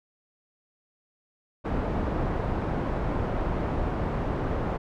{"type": "low-pass noise", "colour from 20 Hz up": "pink", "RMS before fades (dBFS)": -28, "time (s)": [1.64, 4.78], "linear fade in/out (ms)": 20, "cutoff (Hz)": 980, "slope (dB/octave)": 12, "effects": []}